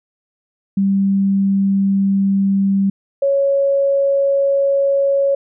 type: tone pair in turn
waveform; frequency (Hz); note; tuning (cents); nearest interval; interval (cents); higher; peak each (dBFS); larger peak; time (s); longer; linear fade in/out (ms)
sine; 196 / 554.4; G3 / C#5; 0 / 0; octave + tritone; 1800; second; -12 / -12; neither; 0.77-2.9 / 3.22-5.35; neither; 5
effects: none